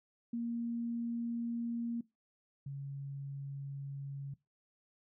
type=tone pair in turn; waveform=sine; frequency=234.3 / 139.05 Hz; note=A#3 / C#3; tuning=+9 / +6 cents; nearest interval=major sixth; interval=903 cents; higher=first; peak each=-34 / -39 dBFS; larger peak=first; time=0.33-2.01 / 2.66-4.34 s; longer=neither; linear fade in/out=5 ms; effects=noise-tail reverb RT60 0.2 s tail -20 dB re dry